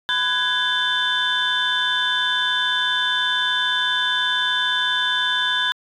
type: tone cluster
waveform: sine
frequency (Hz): 1003 / 1496 / 1664 / 3074 / 3537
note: B5 / F#6 / G#6 / G7 / A7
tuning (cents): +26 / +19 / +3 / -35 / +8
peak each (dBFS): -26 / -26 / -22 / -27 / -21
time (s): 0.09-5.72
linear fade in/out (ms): 0
effects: tanh soft clip ceiling -11 dBFS